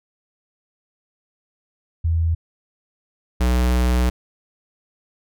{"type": "tone pair in turn", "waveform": ["sine", "square"], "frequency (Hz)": [82.41, 61.64], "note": ["E2", "B1"], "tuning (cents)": [0, -3], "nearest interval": "perfect fourth", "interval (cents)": 503, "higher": "first", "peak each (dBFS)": -16, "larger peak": "neither", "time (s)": [[2.04, 2.35], [3.4, 4.1]], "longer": "second", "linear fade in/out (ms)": 10, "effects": []}